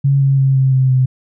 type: tone with pitch steps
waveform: sine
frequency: 138.59 / 136.68 / 134.8 / 132.94 / 131.11 / 129.31 Hz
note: C#3 / C#3 / C#3 / C3 / C3 / C3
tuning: 0 / -24 / -48 / +28 / +4 / -20 cents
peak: -9 dBFS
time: 0.04-1.06 s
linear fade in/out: 10 ms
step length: 170 ms
effects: none

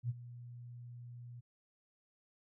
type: tone with ADSR envelope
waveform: sine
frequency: 120.8 Hz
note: B2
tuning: 38 cents flat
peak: -31 dBFS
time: 0.03-1.41 s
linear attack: 64 ms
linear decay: 31 ms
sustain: -16 dB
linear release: 17 ms
effects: none

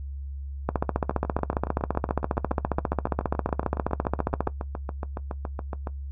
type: two click trains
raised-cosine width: 1 ms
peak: -17 / -9 dBFS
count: 35 / 57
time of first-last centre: 1.11-5.872 / 0.69-4.474 s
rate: 7.14 / 14.8 Hz
effects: noise-tail reverb RT60 0.1 s tail -17 dB re dry + added 69 Hz sine -32 dBFS peak until 6.11 s

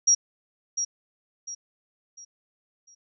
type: tone with echo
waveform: sine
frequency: 5670 Hz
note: F8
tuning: 25 cents sharp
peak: -15 dBFS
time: 0.07-0.15 s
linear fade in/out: 10 ms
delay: 700 ms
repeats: 4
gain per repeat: -9 dB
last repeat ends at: 2.95 s
effects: none

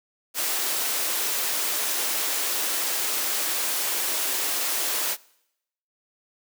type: high-pass noise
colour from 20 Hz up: white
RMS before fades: -26 dBFS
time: 0.34-5.17 s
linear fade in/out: 50 ms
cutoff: 290 Hz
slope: 24 dB/octave
effects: noise-tail reverb RT60 0.8 s tail -23 dB re dry

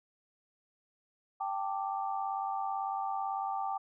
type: chord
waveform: sine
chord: G suspended second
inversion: none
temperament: just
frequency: 784 / 882 / 1176 Hz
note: G5 / A5 / D6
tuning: 0 / +4 / +2 cents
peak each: -34 / -38 / -39 dBFS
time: 1.4-3.78 s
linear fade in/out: 10 ms
effects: none

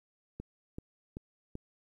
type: click train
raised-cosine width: 3 ms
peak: -27 dBFS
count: 4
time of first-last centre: 0.4-1.554 s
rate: 2.6 Hz
effects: 11-bit

